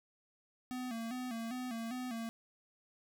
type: tone with vibrato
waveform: square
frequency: 239.8 Hz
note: A#3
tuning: 49 cents sharp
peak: -39 dBFS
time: 0.71-2.29 s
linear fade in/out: 0 ms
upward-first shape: square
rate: 2.5 Hz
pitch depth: 87 cents each way
effects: none